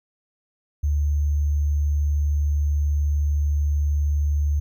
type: tone with sample-and-hold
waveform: sine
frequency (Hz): 73.42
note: D2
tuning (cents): 0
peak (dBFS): -18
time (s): 0.83-4.6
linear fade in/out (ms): 10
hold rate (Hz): 6300
effects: none